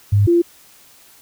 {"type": "tone pair in turn", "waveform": "sine", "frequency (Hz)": [101.8, 343.6], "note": ["G#2", "F4"], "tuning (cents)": [-34, -28], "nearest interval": "octave + major sixth", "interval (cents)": 2106, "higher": "second", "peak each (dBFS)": -10, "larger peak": "neither", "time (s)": [[0.12, 0.27], [0.27, 0.42]], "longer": "neither", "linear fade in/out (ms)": 10, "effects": ["white hiss -48 dBFS RMS until 1.21 s"]}